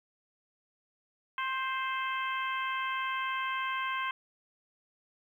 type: harmonic tone with a mistuned harmonic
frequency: 523.3 Hz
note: C5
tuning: in tune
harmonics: 2 / 3 / 4 / 5 / 6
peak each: -33 / -37 / -39 / -41 / -43 dBFS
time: 1.38-4.11 s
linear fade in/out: 2 ms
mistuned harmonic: 2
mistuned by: +17 cents
effects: 11-bit